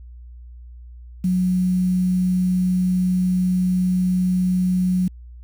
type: tone with quantisation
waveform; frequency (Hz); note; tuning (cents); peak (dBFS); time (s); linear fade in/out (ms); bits
sine; 182.7; F#3; -22; -16; 1.24-5.08; 5; 7
effects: added 60 Hz sine -37 dBFS peak until 5.43 s